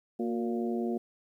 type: harmonic tone with a mistuned harmonic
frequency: 116.54 Hz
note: A#2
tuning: in tune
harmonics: 2 / 3 / 4 / 5 / 6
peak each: -31 / -33 / -39 / -45 / -41 dBFS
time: 0.19-0.98 s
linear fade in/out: 10 ms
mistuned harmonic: 3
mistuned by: +57 cents
effects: 11-bit